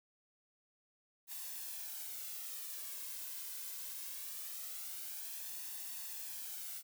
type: noise with flanger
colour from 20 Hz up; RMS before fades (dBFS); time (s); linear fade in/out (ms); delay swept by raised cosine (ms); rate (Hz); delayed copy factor
blue; -45; 1.27-6.83; 50; 1.1 to 1.96; 0.22; +0.5
effects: none